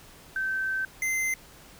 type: tone pair in turn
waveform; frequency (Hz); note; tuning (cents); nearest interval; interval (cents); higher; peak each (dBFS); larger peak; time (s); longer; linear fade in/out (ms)
sine / square; 1547 / 2072; G6 / C7; -23 / -17; perfect fourth; 506; second; -26; neither; 0.36-0.85 / 1.02-1.34; first; 2
effects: pink hiss -51 dBFS RMS until 1.79 s